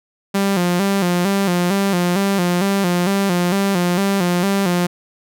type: tone with vibrato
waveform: sawtooth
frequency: 186.7 Hz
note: F#3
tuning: 16 cents sharp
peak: -11 dBFS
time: 0.34-4.87 s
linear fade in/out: 10 ms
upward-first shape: square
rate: 2.2 Hz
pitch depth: 97 cents each way
effects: none